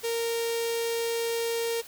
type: tone with notch filter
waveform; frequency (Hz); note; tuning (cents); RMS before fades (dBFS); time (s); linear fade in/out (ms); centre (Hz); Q
sawtooth; 463.1; A#4; -11; -29; 0.03-1.82; 20; 1200; 0.78
effects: white hiss -47 dBFS RMS until 1.87 s